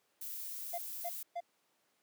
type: noise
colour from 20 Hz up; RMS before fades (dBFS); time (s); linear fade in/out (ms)
violet; -43; 0.21-1.23; 5
type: tone bursts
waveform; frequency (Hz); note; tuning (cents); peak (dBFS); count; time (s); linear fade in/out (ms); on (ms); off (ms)
triangle; 692; F5; -16; -34; 3; 0.73-1.406; 10; 52; 260
effects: pink hiss -75 dBFS RMS until 2.02 s + high-pass 300 Hz 12 dB/octave